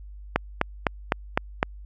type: click train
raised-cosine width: 0.5 ms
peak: -4 dBFS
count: 6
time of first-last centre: 0.36-1.629 s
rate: 3.94 Hz
effects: added 50 Hz sine -39 dBFS peak until 1.85 s